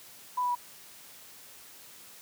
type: tone with pitch steps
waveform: sine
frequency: 994 / 984.3 / 974.7 Hz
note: B5 / B5 / B5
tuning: +11 / -6 / -23 cents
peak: -26 dBFS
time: 0.37-0.553 s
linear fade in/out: 10 ms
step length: 61 ms
effects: white hiss -51 dBFS RMS until 2.21 s + high-pass 80 Hz 12 dB/octave